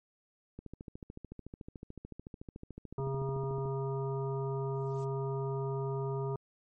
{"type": "click train", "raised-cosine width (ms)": 3, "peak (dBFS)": -31, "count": 43, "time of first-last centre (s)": [0.59, 3.656], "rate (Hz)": 13.7}
{"type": "harmonic tone", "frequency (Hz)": 135.5, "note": "C#3", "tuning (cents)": -39, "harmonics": [1, 3, 5, 7, 9], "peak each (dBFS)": [-34, -36, -47, -44, -48], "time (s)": [2.98, 6.36], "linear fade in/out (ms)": 2}
{"type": "noise with exponential growth", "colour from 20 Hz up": "violet", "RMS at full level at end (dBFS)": -48, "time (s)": [4.58, 5.04], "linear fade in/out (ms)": 1, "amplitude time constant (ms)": 100}
{"effects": ["MP3 32 kbps"]}